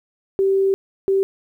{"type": "tone bursts at uneven times", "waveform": "sine", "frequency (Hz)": 388.2, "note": "G4", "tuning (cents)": -17, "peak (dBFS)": -14, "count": 2, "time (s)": [[0.39, 0.74], [1.08, 1.23]], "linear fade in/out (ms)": 0, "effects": ["9-bit"]}